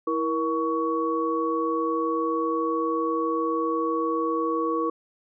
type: tone cluster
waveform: sine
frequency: 326.4 / 474 / 1120 Hz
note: E4 / A#4 / C#6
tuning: -17 / +29 / +18 cents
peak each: -27 dBFS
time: 0.07-4.9 s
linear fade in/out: 5 ms
effects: none